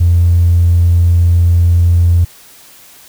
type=tone with tanh clipping; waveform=triangle; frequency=86.1 Hz; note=F2; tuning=24 cents flat; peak=-5 dBFS; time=0-2.25 s; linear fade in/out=10 ms; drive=1 dB; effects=white hiss -40 dBFS RMS until 3.08 s